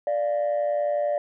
sine tone pair together, 587.3 / 698.4 Hz, D5 / F5, 0 / 0 cents, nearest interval minor third, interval 300 cents, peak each -21 / -27 dBFS, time 0.07-1.18 s, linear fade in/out 2 ms, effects tanh soft clip ceiling -18 dBFS

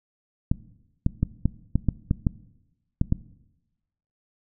clicks, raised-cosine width 5 ms, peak -8 dBFS, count 10, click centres 0.515 / 1.064 / 1.23 / 1.456 / 1.756 / 1.887 / 2.111 / 2.268 / 3.014 / 3.124 s, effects noise-tail reverb RT60 1.0 s tail -19 dB re dry

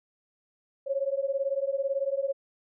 sine beating tone pair, 540 / 558 Hz, C#5 / C#5, -45 / +11 cents, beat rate 18 Hz, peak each -29 dBFS, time 0.86-2.33 s, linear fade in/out 20 ms, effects none

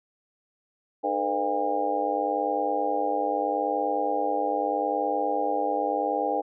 harmonic tone with a mistuned harmonic, 100.8 Hz, G2, 49 cents sharp, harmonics 3 / 4 / 5 / 6 / 7 / 8, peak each -33 / -33 / -30 / -33 / -32 / -27 dBFS, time 1.03-6.42 s, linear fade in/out 20 ms, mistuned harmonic 4, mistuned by +130 cents, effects none

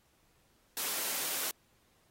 white high-pass noise, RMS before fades -35 dBFS, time 0.77-1.51 s, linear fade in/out 0 ms, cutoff 250 Hz, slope 12 dB/octave, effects pink hiss -70 dBFS RMS until 2.1 s + AAC 48 kbps

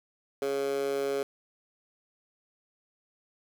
15% pulse tone with high-pass filter, 138.59 Hz, C#3, in tune, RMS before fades -30 dBFS, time 0.42-1.23 s, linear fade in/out 2 ms, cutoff 440 Hz, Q 3.6, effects none

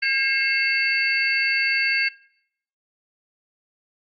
sine tone cluster, 1617 / 2149 / 2669 / 4565 Hz, G#6 / C7 / E7 / D8, -47 / +46 / +21 / -50 cents, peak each -24 / -23 / -25 / -28 dBFS, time 0.02-2.09 s, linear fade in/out 10 ms, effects noise-tail reverb RT60 0.7 s tail -21 dB re dry + Opus 32 kbps

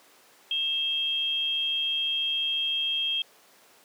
sine tone pair together, 2656 / 3227 Hz, E7 / G7, +12 / +50 cents, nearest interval minor third, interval 338 cents, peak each -35 / -25 dBFS, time 0.51-3.22 s, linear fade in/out 2 ms, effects pink hiss -56 dBFS RMS until 3.84 s + high-pass 400 Hz 12 dB/octave

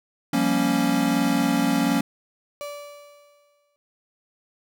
square chord, G half-diminished seventh, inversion third, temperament equal, 174.61 / 196 / 233.1 / 277.2 Hz, F3 / G3 / Bb3 / Db4, 0 / 0 / 0 / 0 cents, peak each -28 / -29 / -25 / -23 dBFS, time 0.33-2.01 s, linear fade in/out 5 ms
35% pulse tone with exponential decay, 580 Hz, D5, 22 cents flat, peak -28 dBFS, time 2.61-3.76 s, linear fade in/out 0 ms, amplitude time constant 250 ms
effects none

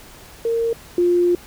sine tone pair in turn, 460.7 / 351.6 Hz, A#4 / F4, -20 / +12 cents, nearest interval perfect fourth, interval 468 cents, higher first, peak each -17 / -13 dBFS, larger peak second, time 0.45-0.73 / 0.98-1.35 s, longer second, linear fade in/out 2 ms, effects pink hiss -43 dBFS RMS until 1.46 s

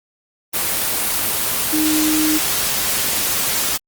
sine tone in noise, 309.3 Hz, D#4, 10 cents flat, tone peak -16 dBFS, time 1.72-2.39 s, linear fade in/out 20 ms, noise white, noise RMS -19 dBFS, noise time 0.53-3.78 s, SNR 0 dB, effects Opus 24 kbps

